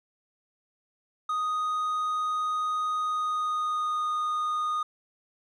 triangle tone with pitch glide, 1244.5 to 1231.6 Hz, D#6 to D#6, 0 to -18 cents, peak -24 dBFS, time 1.29-4.83 s, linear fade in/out 5 ms, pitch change -18 cents, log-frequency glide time 3-4.1 s, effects resampled to 24000 Hz + 11-bit

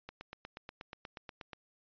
click train, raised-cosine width 0.3 ms, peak -28 dBFS, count 13, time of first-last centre 0.09-1.532 s, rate 8.32 Hz, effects resampled to 11025 Hz

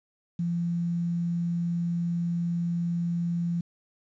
sine tone with quantisation, 171.3 Hz, F3, 33 cents flat, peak -25 dBFS, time 0.39-3.61 s, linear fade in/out 5 ms, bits 9, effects resampled to 16000 Hz

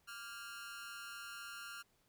sawtooth tone with amplitude modulation, 1397 Hz, F6, in tune, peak -39 dBFS, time 0.07-1.83 s, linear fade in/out 20 ms, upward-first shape sine, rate 224 Hz, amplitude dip 90%, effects pink hiss -75 dBFS RMS until 2.08 s

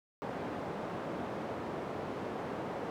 white band-pass noise, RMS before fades -39 dBFS, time 0.22-2.9 s, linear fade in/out 0 ms, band 130 to 690 Hz, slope 12 dB/octave, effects none

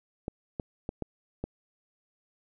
clicks, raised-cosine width 2 ms, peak -19 dBFS, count 5, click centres 0.281 / 0.598 / 0.891 / 1.023 / 1.44 s, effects none

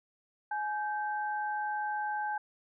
sine tone pair together, 842.4 / 1562 Hz, G#5 / G6, +24 / -7 cents, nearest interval major seventh, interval 1069 cents, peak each -32 / -37 dBFS, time 0.51-2.38 s, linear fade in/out 5 ms, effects none

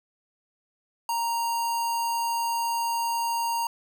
square tone with notch filter, 931 Hz, A#5, 2 cents flat, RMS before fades -27 dBFS, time 1.09-3.67 s, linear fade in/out 2 ms, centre 2100 Hz, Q 1.1, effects none

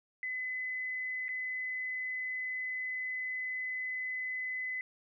sine tone with dropouts, 2019 Hz, B6, 38 cents sharp, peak -34 dBFS, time 0.23-4.81 s, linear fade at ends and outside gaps 1 ms, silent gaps 1.283-1.29 s, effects none

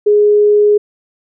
sine tone, 416.2 Hz, G#4, 4 cents sharp, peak -6 dBFS, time 0.06-0.78 s, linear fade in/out 10 ms, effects none

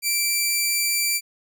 10% pulse tone, 2341 Hz, D7, 6 cents flat, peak -11 dBFS, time 0.02-1.21 s, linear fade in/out 50 ms, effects none

